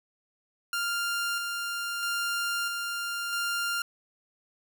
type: tone with tremolo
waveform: sawtooth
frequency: 1397 Hz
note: F6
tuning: in tune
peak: -24 dBFS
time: 0.73-3.82 s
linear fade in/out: 2 ms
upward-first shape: square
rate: 0.77 Hz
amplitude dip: 30%
effects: none